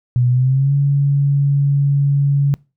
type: tone with pitch glide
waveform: sine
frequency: 123.47 to 141.01 Hz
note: B2 to C#3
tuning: 0 to +30 cents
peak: -11 dBFS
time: 0.16-2.54 s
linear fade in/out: 0 ms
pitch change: +230 cents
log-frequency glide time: 0.29-0.73 s
effects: noise-tail reverb RT60 0.3 s tail -25 dB re dry